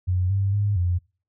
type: tone with pitch steps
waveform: sine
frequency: 91.1 / 98.3 / 102.3 / 88.6 Hz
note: F#2 / G2 / G#2 / F2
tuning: -26 / +5 / -26 / +25 cents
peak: -19 dBFS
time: 0.07-0.99 s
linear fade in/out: 20 ms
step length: 230 ms
effects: noise-tail reverb RT60 0.4 s tail -26 dB re dry